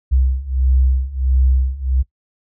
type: beating tone pair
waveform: sine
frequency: 64 / 65.5 Hz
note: C2 / C2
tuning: -38 / +2 cents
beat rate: 1.5 Hz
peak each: -17 / -15 dBFS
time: 0.11-2.03 s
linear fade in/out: 20 ms
effects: noise-tail reverb RT60 0.1 s tail -20 dB re dry